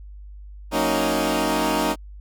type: chord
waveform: 15% pulse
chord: D# minor seventh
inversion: first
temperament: equal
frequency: 185 / 233.1 / 277.2 / 311.1 Hz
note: F#3 / A#3 / C#4 / D#4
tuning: 0 / 0 / 0 / 0 cents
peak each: -22 / -20 / -19 / -17 dBFS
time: 0.71-1.96 s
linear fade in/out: 50 ms
effects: added 50 Hz sine -37 dBFS peak until 2.2 s